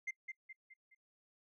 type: tone with echo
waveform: sine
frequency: 2093 Hz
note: C7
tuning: in tune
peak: -34 dBFS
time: 0.07-0.11 s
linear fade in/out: 10 ms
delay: 210 ms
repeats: 4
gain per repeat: -7 dB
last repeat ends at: 0.95 s
effects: noise-tail reverb RT60 0.1 s tail -25 dB re dry + tanh soft clip ceiling -36 dBFS